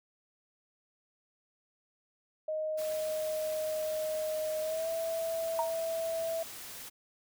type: tone with pitch glide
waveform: sine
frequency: 622.3 to 657 Hz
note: D#5 to E5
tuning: 0 to -6 cents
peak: -31 dBFS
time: 2.48-6.43 s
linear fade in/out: 5 ms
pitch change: +94 cents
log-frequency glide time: 4.62-4.89 s
type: noise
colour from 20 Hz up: white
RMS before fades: -45 dBFS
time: 2.77-6.9 s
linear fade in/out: 20 ms
type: tone with exponential decay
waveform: sine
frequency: 932.3 Hz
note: A#5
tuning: in tune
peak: -25 dBFS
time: 5.59-5.76 s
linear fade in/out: 1 ms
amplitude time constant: 36 ms
effects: none